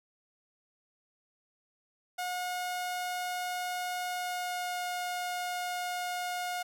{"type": "tone with pitch glide", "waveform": "sawtooth", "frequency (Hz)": [722, 717.4], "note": ["F#5", "F5"], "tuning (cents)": [-43, 46], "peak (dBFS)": -29, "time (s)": [2.18, 6.63], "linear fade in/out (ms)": 10, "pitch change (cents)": -11, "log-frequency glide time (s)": [4.07, 4.82], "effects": []}